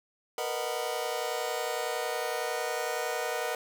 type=chord; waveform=sawtooth; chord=B major seventh; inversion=third; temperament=just; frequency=463 / 493.9 / 617.4 / 740.8 Hz; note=A#4 / B4 / D#5 / F#5; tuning=-12 / 0 / -14 / +2 cents; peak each=-32 dBFS; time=0.38-3.55 s; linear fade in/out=2 ms; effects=none